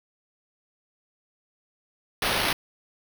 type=noise with sample-and-hold; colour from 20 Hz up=white; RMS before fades=-25 dBFS; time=2.22-2.53 s; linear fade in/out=2 ms; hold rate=7350 Hz; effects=none